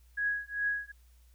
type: tone with tremolo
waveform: sine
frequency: 1661.2 Hz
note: G#6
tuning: in tune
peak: -26 dBFS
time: 0.17-0.92 s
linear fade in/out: 10 ms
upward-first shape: triangle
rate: 2.5 Hz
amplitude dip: 100%
effects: added 60 Hz sine -57 dBFS peak until 1.34 s + white hiss -70 dBFS RMS until 1.34 s